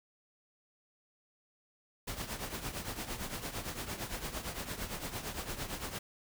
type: noise with tremolo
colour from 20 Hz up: pink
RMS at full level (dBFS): -37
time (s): 2.07-5.99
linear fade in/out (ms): 10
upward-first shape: triangle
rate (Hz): 8.8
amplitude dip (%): 75
effects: none